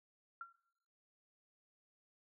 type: tone with exponential decay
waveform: sine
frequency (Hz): 1370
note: F6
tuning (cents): -34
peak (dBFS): -40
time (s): 0.41-0.53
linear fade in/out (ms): 2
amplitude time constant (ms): 24
effects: noise-tail reverb RT60 0.7 s tail -18 dB re dry